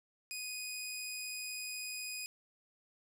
15% pulse tone, 2489 Hz, D#7, in tune, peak -33 dBFS, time 0.31-2.26 s, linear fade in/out 0 ms, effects none

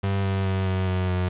35% pulse tone with pitch steps, 98 / 96.54 / 95.1 / 93.68 / 92.29 / 90.91 Hz, G2 / G2 / F#2 / F#2 / F#2 / F#2, 0 / -26 / +48 / +22 / -4 / -30 cents, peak -20 dBFS, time 0.03-1.29 s, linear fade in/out 10 ms, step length 210 ms, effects resampled to 8000 Hz + 8-bit

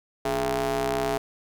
sawtooth ring-modulated tone, 128.6 Hz, C3, 30 cents flat, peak -17 dBFS, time 0.25-1.18 s, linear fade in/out 5 ms, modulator 546 Hz, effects none

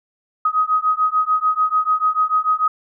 sine beating tone pair, 1255 / 1261.8 Hz, D#6 / D#6, +15 / +24 cents, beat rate 6.8 Hz, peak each -18 dBFS, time 0.45-2.68 s, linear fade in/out 5 ms, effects none

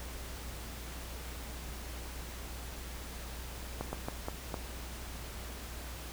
slowing click train, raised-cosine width 1 ms, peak -21 dBFS, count 5, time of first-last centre 3.81-4.542 s, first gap 120 ms, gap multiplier 1.29, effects added 60 Hz sine -43 dBFS peak until 6.12 s + pink hiss -46 dBFS RMS until 6.12 s

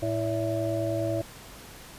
harmonic tone with a mistuned harmonic, 110 Hz, A2, in tune, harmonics 1 / 3 / 5 / 6, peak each -31 / -31 / -31 / -31 dBFS, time 0.02-1.22 s, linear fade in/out 10 ms, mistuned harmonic 5, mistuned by +61 cents, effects pink hiss -46 dBFS RMS until 1.98 s + resampled to 32000 Hz

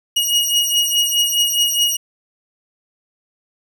sawtooth beating tone pair, 2882 / 2886.8 Hz, F#7 / F#7, -46 / -43 cents, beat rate 4.8 Hz, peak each -15 / -14 dBFS, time 0.16-1.97 s, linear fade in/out 10 ms, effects none

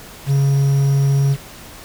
triangle tone with quantisation, 138.59 Hz, C#3, in tune, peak -10 dBFS, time 0.26-1.37 s, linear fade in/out 50 ms, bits 6, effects pink hiss -38 dBFS RMS until 1.84 s

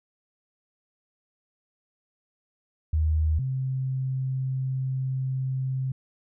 sine tone pair in turn, 78.2 / 131.52 Hz, D#2 / C3, +9 / +9 cents, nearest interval major sixth, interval 900 cents, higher second, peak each -20 / -25 dBFS, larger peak first, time 2.93-3.39 / 3.39-5.92 s, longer second, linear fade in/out 5 ms, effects none

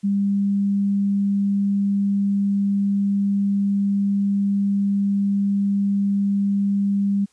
sine tone, 199.6 Hz, G3, 32 cents sharp, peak -17 dBFS, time 0.03-7.26 s, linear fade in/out 20 ms, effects white hiss -61 dBFS RMS until 7.32 s + resampled to 22050 Hz

